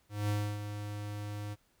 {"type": "tone with ADSR envelope", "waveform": "square", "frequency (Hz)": 103.83, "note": "G#2", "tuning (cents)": 0, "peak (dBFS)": -29, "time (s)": [0.09, 1.56], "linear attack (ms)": 200, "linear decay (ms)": 290, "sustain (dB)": -9, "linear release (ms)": 34, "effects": ["pink hiss -71 dBFS RMS until 1.8 s"]}